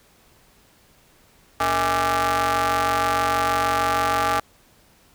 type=ring-modulated tone; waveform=sawtooth; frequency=177.6 Hz; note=F3; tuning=29 cents sharp; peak=-12 dBFS; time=1.6-4.4 s; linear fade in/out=5 ms; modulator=1000 Hz; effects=pink hiss -56 dBFS RMS until 5.14 s